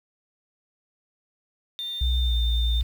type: tone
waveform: sine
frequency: 3605 Hz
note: A7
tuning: 41 cents sharp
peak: -29 dBFS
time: 1.79-2.81 s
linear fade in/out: 0 ms
type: tone with pitch glide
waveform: sine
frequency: 62.7 to 58.84 Hz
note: B1 to A#1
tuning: +27 to +17 cents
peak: -20 dBFS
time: 2.01-2.83 s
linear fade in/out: 5 ms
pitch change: -110 cents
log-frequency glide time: 2.23-2.35 s
effects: 8-bit